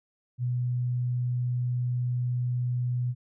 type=tone; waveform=sine; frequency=123.47 Hz; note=B2; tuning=in tune; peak=-25 dBFS; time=0.38-3.15 s; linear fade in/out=50 ms; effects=none